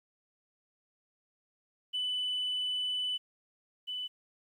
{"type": "tone pair in turn", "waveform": "sine", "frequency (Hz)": [2993, 2993], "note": ["F#7", "F#7"], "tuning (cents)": [19, 19], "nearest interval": "unison", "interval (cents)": 0, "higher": "neither", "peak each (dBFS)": [-29, -34], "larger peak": "first", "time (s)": [[1.93, 3.18], [3.87, 4.08]], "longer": "first", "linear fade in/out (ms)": 20, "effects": ["tanh soft clip ceiling -27 dBFS", "11-bit"]}